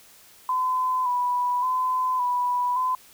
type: tone with vibrato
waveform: sine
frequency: 1001 Hz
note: B5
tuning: 23 cents sharp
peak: -21 dBFS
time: 0.49-2.95 s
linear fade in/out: 2 ms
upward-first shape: square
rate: 0.88 Hz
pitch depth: 29 cents each way
effects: white hiss -52 dBFS RMS until 3.13 s